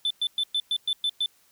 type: tone bursts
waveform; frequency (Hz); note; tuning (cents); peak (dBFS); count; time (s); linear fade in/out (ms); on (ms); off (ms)
sine; 3520; A7; 0; -20; 8; 0.05-1.26; 2; 55; 110
effects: tanh soft clip ceiling -21 dBFS + white hiss -62 dBFS RMS until 1.51 s